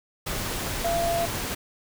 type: tone in noise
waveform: sine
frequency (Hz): 680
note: F5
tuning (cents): -46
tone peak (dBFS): -23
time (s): 0.84-1.26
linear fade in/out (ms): 10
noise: pink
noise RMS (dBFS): -30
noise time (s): 0.26-1.55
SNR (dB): +4
effects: none